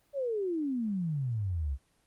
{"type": "exponential sweep", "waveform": "sine", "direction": "down", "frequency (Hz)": [581, 63.6], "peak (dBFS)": -29, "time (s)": [0.13, 1.78], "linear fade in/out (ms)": 50, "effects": ["pink hiss -70 dBFS RMS until 2.06 s", "Opus 24 kbps"]}